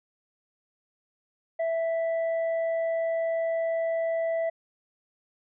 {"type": "tone with hard clipping", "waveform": "sine", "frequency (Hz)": 659.3, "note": "E5", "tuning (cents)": 0, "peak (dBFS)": -26, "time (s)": [1.59, 4.5], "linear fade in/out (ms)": 10, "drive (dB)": 4, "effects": ["resampled to 8000 Hz"]}